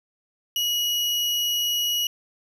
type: tone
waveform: 35% pulse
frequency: 2909 Hz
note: F#7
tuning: 30 cents flat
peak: -20 dBFS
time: 0.56-2.07 s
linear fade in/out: 2 ms
effects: none